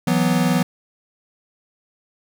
square chord, E suspended second, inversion none, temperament equal, 164.81 / 185 / 246.9 Hz, E3 / F#3 / B3, 0 / 0 / 0 cents, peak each -21 dBFS, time 0.07-0.63 s, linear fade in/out 5 ms, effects none

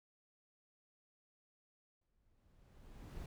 brown noise with exponential growth, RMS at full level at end -44 dBFS, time 2.01-3.26 s, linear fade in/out 5 ms, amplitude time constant 270 ms, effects none

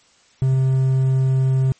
triangle tone with quantisation, 131.9 Hz, C3, 14 cents sharp, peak -12 dBFS, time 0.42-1.72 s, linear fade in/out 0 ms, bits 7, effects white hiss -55 dBFS RMS until 1.79 s + MP3 32 kbps

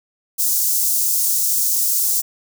white high-pass noise, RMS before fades -18 dBFS, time 0.38-2.22 s, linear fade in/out 20 ms, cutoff 5800 Hz, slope 24 dB/octave, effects none

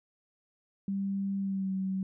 sine tone with pitch glide, 196.5 to 190.47 Hz, G3 to G3, +4 to -50 cents, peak -29 dBFS, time 0.88-2.03 s, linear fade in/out 2 ms, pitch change -54 cents, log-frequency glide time 1.39-1.72 s, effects none

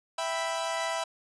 sawtooth chord, E minor, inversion none, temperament equal, 659.3 / 784 / 987.8 Hz, E5 / G5 / B5, 0 / 0 / 0 cents, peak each -28 / -33 / -30 dBFS, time 0.18-1.04 s, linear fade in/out 5 ms, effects resampled to 22050 Hz

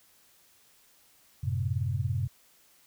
sine chord, F# diminished, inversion none, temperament equal, 92.5 / 110 / 130.81 Hz, F#2 / A2 / C3, 0 / 0 / 0 cents, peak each -31 / -32 / -31 dBFS, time 1.43-2.28 s, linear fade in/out 10 ms, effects white hiss -62 dBFS RMS until 2.86 s

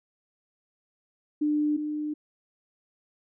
sine tone pair in turn, 298.9 / 300.8 Hz, D4 / D4, +31 / +42 cents, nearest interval unison, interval 11 cents, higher second, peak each -22 / -28 dBFS, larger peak first, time 1.41-1.77 / 1.77-2.14 s, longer second, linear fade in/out 10 ms, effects none

